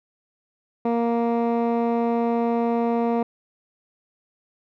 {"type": "tone with low-pass filter", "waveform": "15% pulse", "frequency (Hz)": 233.7, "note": "A#3", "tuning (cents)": 5, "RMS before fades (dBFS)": -22, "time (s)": [0.85, 3.23], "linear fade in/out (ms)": 5, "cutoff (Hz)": 1000, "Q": 0.59, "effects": []}